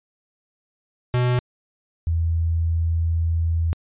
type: tone pair in turn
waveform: square / sine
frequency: 123.9 / 82.69 Hz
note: B2 / E2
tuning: +6 / +6 cents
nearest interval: perfect fifth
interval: 700 cents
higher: first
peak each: -18 dBFS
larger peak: neither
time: 1.14-1.39 / 2.07-3.73 s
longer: second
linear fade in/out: 0 ms
effects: resampled to 8000 Hz